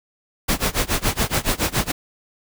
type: noise with tremolo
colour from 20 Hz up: pink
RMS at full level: -18 dBFS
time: 0.48-1.92 s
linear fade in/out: 10 ms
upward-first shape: sine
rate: 7.1 Hz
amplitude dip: 95%
effects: none